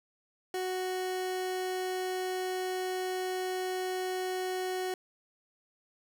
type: tone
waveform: 30% pulse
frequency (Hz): 370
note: F#4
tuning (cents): 0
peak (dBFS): -29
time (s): 0.54-4.94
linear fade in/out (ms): 2
effects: none